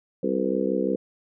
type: harmonic tone with a mistuned harmonic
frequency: 65.41 Hz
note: C2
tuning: in tune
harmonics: 3 / 4 / 5 / 6 / 7 / 8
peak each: -29 / -29 / -29 / -29 / -29 / -29 dBFS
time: 0.23-0.96 s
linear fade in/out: 5 ms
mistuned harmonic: 8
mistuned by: -62 cents
effects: none